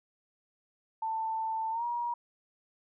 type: tone with pitch glide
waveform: sine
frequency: 889 to 952.8 Hz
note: A5 to A#5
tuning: +18 to +38 cents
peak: -30 dBFS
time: 1.02-2.14 s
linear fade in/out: 5 ms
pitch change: +120 cents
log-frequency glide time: 1.71-1.84 s
effects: none